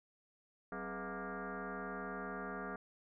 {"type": "tone with frequency modulation", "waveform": "sine", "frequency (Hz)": 493.9, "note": "B4", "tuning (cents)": 0, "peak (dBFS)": -40, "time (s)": [0.72, 2.76], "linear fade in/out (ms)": 2, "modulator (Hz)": 228, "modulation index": 4.8, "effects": []}